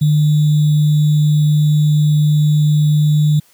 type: tone with sample-and-hold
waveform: sine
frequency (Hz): 150.7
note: D3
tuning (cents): +45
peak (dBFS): -9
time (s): 0.01-3.4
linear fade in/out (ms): 10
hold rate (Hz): 3675
effects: white hiss -52 dBFS RMS until 3.53 s